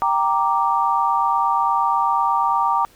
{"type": "chord", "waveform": "sine", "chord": "G minor", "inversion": "none", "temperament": "equal", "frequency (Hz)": [784, 932.3, 1174.7], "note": ["G5", "Bb5", "D6"], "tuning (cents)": [0, 0, 0], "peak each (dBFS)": [-22, -19, -20], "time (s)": [0.02, 2.85], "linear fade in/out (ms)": 0, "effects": ["pink hiss -52 dBFS RMS until 2.95 s"]}